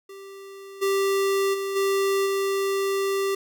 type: tone with level steps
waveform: square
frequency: 392 Hz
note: G4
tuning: in tune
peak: -40 / -21 / -27 / -21 / -23 dBFS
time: 0.09-3.35 s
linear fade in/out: 5 ms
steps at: 0.81 / 1.53 / 1.75 / 2.25 s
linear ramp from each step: 20 ms
effects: none